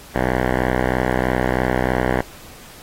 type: tone with low-pass filter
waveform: 5% pulse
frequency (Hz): 63.1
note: B1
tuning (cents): +38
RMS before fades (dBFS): -20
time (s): 0.16-2.22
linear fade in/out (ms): 0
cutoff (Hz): 1600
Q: 1.6
effects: pink hiss -42 dBFS RMS until 2.82 s + AAC 48 kbps